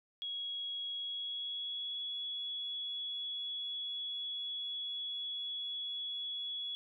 sine tone with pitch glide, 3322 to 3374 Hz, G#7 to G#7, 0 to +27 cents, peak -37 dBFS, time 0.22-6.75 s, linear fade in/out 0 ms, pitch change +27 cents, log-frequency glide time 0.94-2.05 s, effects none

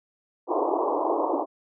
pink band-pass noise, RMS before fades -25 dBFS, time 0.47-1.46 s, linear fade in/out 50 ms, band 290 to 1100 Hz, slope 96 dB/octave, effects none

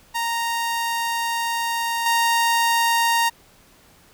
sawtooth tone with level steps, 929 Hz, A#5, 6 cents flat, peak -18 / -13 dBFS, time 0.14-3.3 s, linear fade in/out 20 ms, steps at 2.06 s, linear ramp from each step 2 ms, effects pink hiss -53 dBFS RMS until 4.13 s

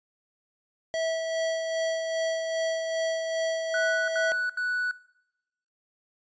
square tone with tremolo, 651 Hz, E5, 22 cents flat, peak -26 dBFS, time 0.94-4.32 s, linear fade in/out 0 ms, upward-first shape sine, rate 2.5 Hz, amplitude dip 40%
triangle tone bursts, 1480 Hz, F#6, in tune, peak -24 dBFS, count 3, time 3.74-4.912 s, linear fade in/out 2 ms, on 340 ms, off 76 ms
effects noise-tail reverb RT60 0.9 s tail -21 dB re dry + resampled to 16000 Hz

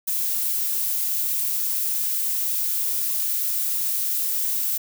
violet noise, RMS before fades -24 dBFS, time 0.07-4.78 s, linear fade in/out 10 ms, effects none

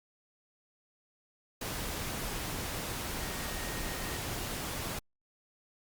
sine tone in noise, 1864.7 Hz, A#6, in tune, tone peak -47 dBFS, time 3.21-4.17 s, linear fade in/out 5 ms, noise pink, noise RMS -37 dBFS, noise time 1.61-4.99 s, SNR -13 dB, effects Opus 48 kbps

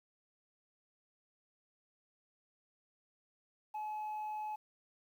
sine tone, 853 Hz, G#5, 46 cents sharp, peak -35 dBFS, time 3.74-4.56 s, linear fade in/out 10 ms, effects tanh soft clip ceiling -37 dBFS + 11-bit

